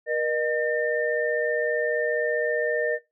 sine tone cluster, 475.9 / 611 / 1806 Hz, A#4 / D#5 / A6, +36 / -32 / +45 cents, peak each -26 / -27 / -29 dBFS, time 0.06-2.99 s, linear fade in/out 50 ms, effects noise-tail reverb RT60 0.2 s tail -17 dB re dry

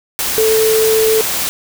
sine tone in noise, 440 Hz, A4, in tune, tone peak -10 dBFS, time 0.38-1.21 s, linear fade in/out 0 ms, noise white, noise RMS -18 dBFS, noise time 0.19-1.49 s, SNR +5 dB, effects none

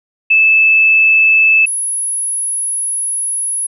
sine tone pair in turn, 2621 / 10520 Hz, E7 / E9, -11 / -5 cents, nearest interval 2 octaves, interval 2406 cents, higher second, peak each -6 / -15 dBFS, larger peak first, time 0.3-1.66 / 1.66-3.67 s, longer second, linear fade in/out 10 ms, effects none

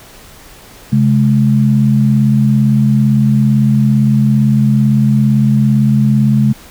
sine tone pair together, 134.04 / 211.8 Hz, C3 / G#3, +42 / +34 cents, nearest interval minor sixth, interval 792 cents, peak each -10 dBFS, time 0.92-6.53 s, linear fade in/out 10 ms, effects pink hiss -38 dBFS RMS until 6.7 s

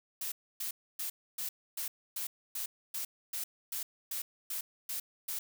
blue noise bursts, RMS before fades -37 dBFS, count 14, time 0.21-5.39 s, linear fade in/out 5 ms, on 110 ms, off 280 ms, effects none

